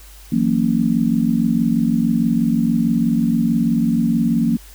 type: chord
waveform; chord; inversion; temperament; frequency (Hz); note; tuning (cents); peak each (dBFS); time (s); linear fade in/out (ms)
sine; F# dominant seventh; third; just; 166.5 / 185 / 231.2 / 277.5; E3 / F#3 / A#3 / C#4; +18 / 0 / -14 / +2; -22 / -22 / -16 / -22; 0.32-4.57; 5
effects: added 50 Hz sine -40 dBFS peak until 4.74 s + white hiss -45 dBFS RMS until 4.74 s